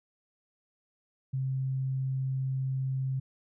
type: tone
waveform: sine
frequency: 132.5 Hz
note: C3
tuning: 22 cents sharp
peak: -28 dBFS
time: 1.33-3.2 s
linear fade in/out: 10 ms
effects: none